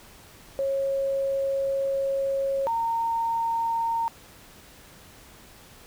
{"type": "tone pair in turn", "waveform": "sine", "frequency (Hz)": [546, 918.3], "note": ["C#5", "A#5"], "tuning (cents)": [-26, -26], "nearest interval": "major sixth", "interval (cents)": 900, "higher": "second", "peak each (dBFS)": -23, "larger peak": "neither", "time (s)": [[0.59, 2.67], [2.67, 4.08]], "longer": "first", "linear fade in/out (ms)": 0, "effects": ["pink hiss -50 dBFS RMS until 5.86 s"]}